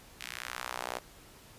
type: tone with high-pass filter sweep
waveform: sawtooth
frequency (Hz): 61.74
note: B1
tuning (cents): 0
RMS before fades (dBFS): -40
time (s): 0.2-0.99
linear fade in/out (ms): 10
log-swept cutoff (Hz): 2400 to 600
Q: 1.4
effects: pink hiss -55 dBFS RMS until 1.58 s + resampled to 32000 Hz